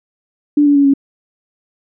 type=tone with pitch steps; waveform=sine; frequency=292.9 / 287.4 / 281.9 / 276.6 Hz; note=D4 / D4 / C#4 / C#4; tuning=-5 / -37 / +29 / -4 cents; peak=-7 dBFS; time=0.57-0.938 s; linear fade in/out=5 ms; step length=92 ms; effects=none